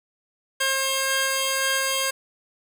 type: tone pair together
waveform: 10% pulse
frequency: 535.3 / 1604 Hz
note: C5 / G6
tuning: +39 / +39 cents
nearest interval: octave + perfect fifth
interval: 1900 cents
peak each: -16 dBFS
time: 0.6-2.11 s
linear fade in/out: 10 ms
effects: none